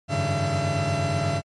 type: tone cluster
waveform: 40% pulse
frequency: 92.1 / 100.5 / 142.8 / 160.3 / 678 Hz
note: F#2 / G2 / D3 / E3 / E5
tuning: -7 / +44 / -48 / -48 / +49 cents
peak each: -31 / -28 / -26 / -32 / -26 dBFS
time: 0.08-1.42 s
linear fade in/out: 50 ms
effects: low-pass 8000 Hz 12 dB/octave + MP3 48 kbps